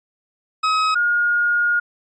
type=tone pair in turn; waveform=40% pulse / sine; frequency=1273 / 1428.9 Hz; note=D#6 / F6; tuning=+39 / +39 cents; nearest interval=major second; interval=200 cents; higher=second; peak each=-15 dBFS; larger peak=neither; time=0.63-0.95 / 0.95-1.8 s; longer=second; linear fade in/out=10 ms; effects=resampled to 16000 Hz